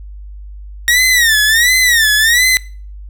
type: tone with vibrato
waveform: sawtooth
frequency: 1864.7 Hz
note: A#6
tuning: in tune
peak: -5 dBFS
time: 0.88-2.57 s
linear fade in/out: 0 ms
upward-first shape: sine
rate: 1.4 Hz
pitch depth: 160 cents each way
effects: noise-tail reverb RT60 0.4 s tail -21 dB re dry + added 50 Hz sine -28 dBFS peak until 3.09 s